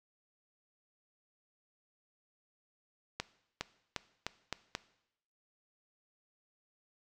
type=accelerating click train; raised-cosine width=0.2 ms; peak=-17 dBFS; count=6; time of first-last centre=3.2-4.751 s; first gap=410 ms; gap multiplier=0.86; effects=noise-tail reverb RT60 0.8 s tail -18 dB re dry